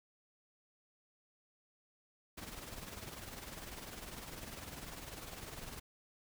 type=noise with tremolo; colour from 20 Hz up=pink; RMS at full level=-45 dBFS; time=2.37-5.8 s; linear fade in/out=10 ms; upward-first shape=triangle; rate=20 Hz; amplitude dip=65%; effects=none